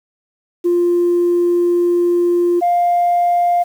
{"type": "tone pair in turn", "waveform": "sine", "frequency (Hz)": [349.2, 701.2], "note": ["F4", "F5"], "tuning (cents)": [0, 7], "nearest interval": "octave", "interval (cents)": 1207, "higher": "second", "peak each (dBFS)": -10, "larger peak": "neither", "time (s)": [[0.64, 2.61], [2.61, 3.64]], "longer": "first", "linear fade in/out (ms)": 20, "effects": ["tanh soft clip ceiling -8 dBFS", "7-bit"]}